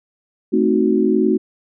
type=chord; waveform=sine; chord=A diminished seventh; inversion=none; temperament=equal; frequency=220 / 261.6 / 311.1 / 370 Hz; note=A3 / C4 / Eb4 / Gb4; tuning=0 / 0 / 0 / 0 cents; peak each=-18 / -20 / -19 / -17 dBFS; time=0.52-1.38 s; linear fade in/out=20 ms; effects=none